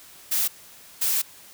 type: noise bursts at uneven times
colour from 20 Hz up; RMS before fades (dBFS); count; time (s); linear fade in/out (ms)
blue; -23; 2; 0.31-0.48 / 1.01-1.22; 10
effects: white hiss -48 dBFS RMS until 1.53 s